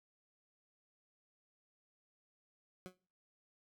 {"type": "tone with exponential decay", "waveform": "20% pulse", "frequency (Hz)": 183.7, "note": "F#3", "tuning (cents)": -12, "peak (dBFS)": -38, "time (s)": [2.86, 2.97], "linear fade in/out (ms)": 0, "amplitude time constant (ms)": 23, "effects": ["noise-tail reverb RT60 0.5 s tail -25 dB re dry"]}